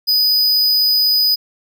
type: tone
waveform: square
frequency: 4978 Hz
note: D#8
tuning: in tune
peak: -12 dBFS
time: 0.07-1.36 s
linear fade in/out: 20 ms
effects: none